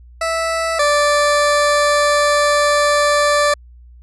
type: tone pair in turn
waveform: 20% pulse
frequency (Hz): 657 / 585.3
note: E5 / D5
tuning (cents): -6 / -6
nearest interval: major second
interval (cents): 200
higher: first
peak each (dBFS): -12 / -7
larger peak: second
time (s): 0.21-0.79 / 0.79-3.54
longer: second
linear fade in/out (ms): 5
effects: added 60 Hz sine -39 dBFS peak until 4.02 s + resampled to 24000 Hz